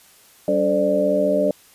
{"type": "tone cluster", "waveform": "sine", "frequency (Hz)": [193.1, 285.6, 437, 520, 595], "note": ["G3", "D4", "A4", "C5", "D5"], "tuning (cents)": [-26, -48, -12, -11, 22], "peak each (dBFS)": [-25, -24, -25, -25, -18], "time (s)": [0.48, 1.51], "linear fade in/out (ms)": 2, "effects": ["white hiss -51 dBFS RMS until 1.74 s", "resampled to 32000 Hz"]}